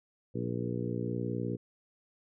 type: harmonic tone with a mistuned harmonic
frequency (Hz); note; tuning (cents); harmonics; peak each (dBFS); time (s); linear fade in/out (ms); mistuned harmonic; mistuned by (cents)
59.5; A#1; +36; 2 / 3 / 4 / 5 / 6 / 7 / 8; -36 / -38 / -39 / -40 / -41 / -41 / -42; 0.34-1.57; 20; 8; +17
effects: none